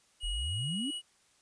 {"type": "tone with pitch glide", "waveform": "square", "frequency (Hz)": [2900, 2918], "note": ["F#7", "F#7"], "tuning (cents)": [-35, -25], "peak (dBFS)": -36, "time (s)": [0.2, 1.02], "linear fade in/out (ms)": 50, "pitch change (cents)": 10, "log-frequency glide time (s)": [0.73, 0.9]}
{"type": "exponential sweep", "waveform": "sine", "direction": "up", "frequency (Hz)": [37.3, 306.1], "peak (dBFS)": -33, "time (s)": [0.23, 0.91], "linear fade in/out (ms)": 10}
{"effects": ["white hiss -67 dBFS RMS until 1.41 s", "resampled to 22050 Hz"]}